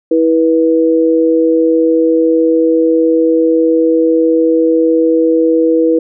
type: tone pair together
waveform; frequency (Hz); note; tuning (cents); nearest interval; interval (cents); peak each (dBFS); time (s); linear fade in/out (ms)
sine; 325.4 / 487; E4 / B4; -22 / -24; perfect fifth; 698; -10; 0.11-5.99; 5
effects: none